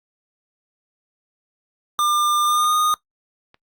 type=tone with pitch glide; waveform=square; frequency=1200 to 1230.9 Hz; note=D6 to D#6; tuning=+37 to -19 cents; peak=-17 dBFS; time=1.99-2.94 s; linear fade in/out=0 ms; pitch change=+44 cents; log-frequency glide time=2.45-2.75 s
type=clicks; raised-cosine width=0.3 ms; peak=-23 / -29 / -32 dBFS; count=3; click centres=2.643 / 2.729 / 3.544 s
effects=noise-tail reverb RT60 0.1 s tail -19 dB re dry + Opus 48 kbps